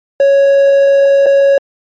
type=tone with dropouts; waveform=triangle; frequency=554.4 Hz; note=C#5; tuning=in tune; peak=-3 dBFS; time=0.2-1.58 s; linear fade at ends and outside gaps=2 ms; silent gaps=1.26-1.265 s; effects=MP3 32 kbps